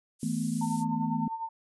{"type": "high-pass noise", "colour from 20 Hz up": "white", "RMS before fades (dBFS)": -40, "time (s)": [0.19, 0.85], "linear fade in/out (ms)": 50, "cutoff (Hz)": 7500, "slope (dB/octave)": 12}
{"type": "chord", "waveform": "sine", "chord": "E suspended fourth", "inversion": "none", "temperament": "equal with one note detuned", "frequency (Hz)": [161.33, 220, 246.9], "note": ["E3", "A3", "B3"], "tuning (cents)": [-37, 0, 0], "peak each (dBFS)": [-33, -31, -32], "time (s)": [0.23, 1.28], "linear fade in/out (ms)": 2}
{"type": "tone with tremolo", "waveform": "sine", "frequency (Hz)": 901, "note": "A5", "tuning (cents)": 41, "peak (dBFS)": -30, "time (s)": [0.61, 1.49], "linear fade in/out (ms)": 5, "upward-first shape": "sine", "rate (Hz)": 10, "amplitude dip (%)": 65}
{"effects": ["resampled to 24000 Hz"]}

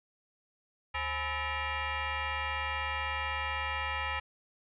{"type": "tone with frequency modulation", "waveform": "sine", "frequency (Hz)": 532, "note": "C5", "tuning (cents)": 29, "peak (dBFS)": -31, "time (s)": [0.94, 4.2], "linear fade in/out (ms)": 10, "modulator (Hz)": 458, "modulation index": 5.1, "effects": ["resampled to 8000 Hz", "12-bit"]}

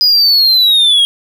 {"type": "linear sweep", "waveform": "triangle", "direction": "down", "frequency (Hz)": [4978, 3238], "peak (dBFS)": -5, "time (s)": [0.01, 1.05], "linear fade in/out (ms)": 0, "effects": []}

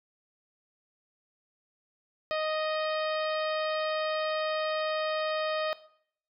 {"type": "harmonic tone", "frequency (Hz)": 622.3, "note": "D#5", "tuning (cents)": 0, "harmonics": [1, 2, 3, 4, 5, 6, 7, 8], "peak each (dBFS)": [-29, -35, -39, -41, -43, -45, -46, -47], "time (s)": [2.31, 5.73], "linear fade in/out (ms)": 0, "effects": ["noise-tail reverb RT60 0.6 s tail -17 dB re dry"]}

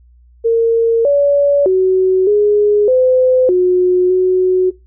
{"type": "tone with pitch steps", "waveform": "sine", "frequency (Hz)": [458.5, 570, 374.6, 415.3, 511, 363.1, 369.4], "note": ["A#4", "C#5", "F#4", "G#4", "C5", "F#4", "F#4"], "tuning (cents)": [-29, 48, 21, 0, -41, -33, -3], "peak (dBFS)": -8, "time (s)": [0.44, 4.71], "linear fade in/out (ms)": 20, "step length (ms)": 610, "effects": ["noise-tail reverb RT60 0.2 s tail -19 dB re dry", "added 60 Hz sine -43 dBFS peak until 4.86 s"]}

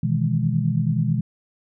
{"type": "chord", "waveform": "sine", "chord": "E major seventh", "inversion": "second", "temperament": "equal", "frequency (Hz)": [123.47, 155.56, 164.81, 207.7], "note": ["B2", "D#3", "E3", "G#3"], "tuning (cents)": [0, 0, 0, 0], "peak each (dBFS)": [-23, -23, -24, -26], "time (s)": [0.03, 1.21], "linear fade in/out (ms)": 5, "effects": []}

